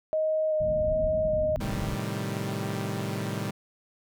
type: tone with vibrato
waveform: sine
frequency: 622.3 Hz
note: D#5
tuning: in tune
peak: -23 dBFS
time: 0.13-1.56 s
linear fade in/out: 0 ms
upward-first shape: square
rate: 1.3 Hz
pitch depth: 11 cents each way
type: low-pass noise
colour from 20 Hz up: pink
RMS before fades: -34 dBFS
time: 0.6-1.95 s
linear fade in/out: 10 ms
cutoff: 260 Hz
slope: 96 dB/octave
type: chord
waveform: sawtooth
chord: A half-diminished seventh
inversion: none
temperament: equal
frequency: 110 / 130.81 / 155.56 / 196 Hz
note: A2 / C3 / Eb3 / G3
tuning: 0 / 0 / 0 / 0 cents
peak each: -30 / -33 / -32 / -30 dBFS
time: 1.6-3.51 s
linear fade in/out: 10 ms
effects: none